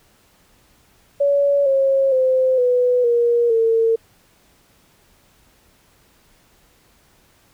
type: tone with pitch steps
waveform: sine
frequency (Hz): 566 / 541.4 / 517.8 / 495.3 / 473.8 / 453.1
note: C#5 / C#5 / C5 / B4 / A#4 / A#4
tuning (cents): +36 / -41 / -18 / +5 / +28 / -49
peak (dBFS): -13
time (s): 1.2-3.96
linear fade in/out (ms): 10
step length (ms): 460
effects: pink hiss -56 dBFS RMS until 7.53 s